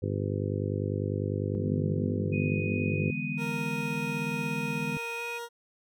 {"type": "harmonic tone", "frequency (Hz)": 50, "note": "G1", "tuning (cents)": 35, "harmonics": [2, 3, 4, 5, 6, 7, 8, 9, 10], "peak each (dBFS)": [-31, -35, -39, -38, -40, -38, -37, -43, -39], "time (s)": [0.02, 3.11], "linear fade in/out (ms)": 10}
{"type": "chord", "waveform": "sine", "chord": "E dominant seventh", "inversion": "third", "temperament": "just", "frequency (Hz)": [148.33, 164.81, 206, 247.2], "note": ["D3", "E3", "G#3", "B3"], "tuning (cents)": [18, 0, -14, 2], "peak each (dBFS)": -36, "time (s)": [1.55, 4.97], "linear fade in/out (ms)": 0}
{"type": "tone", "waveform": "sine", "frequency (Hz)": 2490, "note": "D#7", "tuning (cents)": 1, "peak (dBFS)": -35, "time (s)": [2.32, 5.39], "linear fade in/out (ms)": 20}
{"type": "tone with pitch glide", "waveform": "20% pulse", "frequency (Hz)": [466.2, 470.8], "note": ["A#4", "A#4"], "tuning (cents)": [0, 17], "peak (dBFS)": -31, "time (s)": [3.37, 5.49], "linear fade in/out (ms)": 50, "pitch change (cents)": 17, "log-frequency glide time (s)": [5.16, 5.22]}
{"effects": []}